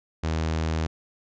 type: tone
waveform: sawtooth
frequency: 79.9 Hz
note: D#2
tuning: 47 cents sharp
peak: -20 dBFS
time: 0.23-0.87 s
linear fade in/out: 10 ms
effects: resampled to 16000 Hz